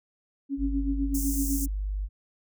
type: tone with tremolo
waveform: sine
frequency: 277.2 Hz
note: C#4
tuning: in tune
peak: -24 dBFS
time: 0.49-1.68 s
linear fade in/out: 50 ms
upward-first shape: sine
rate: 7.9 Hz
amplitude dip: 70%
type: tone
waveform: sine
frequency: 49.81 Hz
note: G1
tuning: 28 cents sharp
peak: -27 dBFS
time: 0.57-2.09 s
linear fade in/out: 50 ms
type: high-pass noise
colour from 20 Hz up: pink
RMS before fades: -34 dBFS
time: 1.14-1.66 s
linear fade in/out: 10 ms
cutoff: 6100 Hz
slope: 48 dB/octave
effects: none